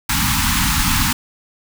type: band-stop noise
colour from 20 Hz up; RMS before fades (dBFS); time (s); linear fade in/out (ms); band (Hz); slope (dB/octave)
pink; -17; 0.09-1.13; 5; 290 to 820; 96
effects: none